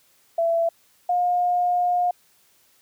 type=tone pair in turn; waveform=sine; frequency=669 / 712.8 Hz; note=E5 / F5; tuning=+25 / +35 cents; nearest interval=minor second; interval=110 cents; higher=second; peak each=-18 dBFS; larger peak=neither; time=0.38-0.69 / 1.09-2.11 s; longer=second; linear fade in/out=5 ms; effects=white hiss -60 dBFS RMS until 2.81 s + high-pass 60 Hz 12 dB/octave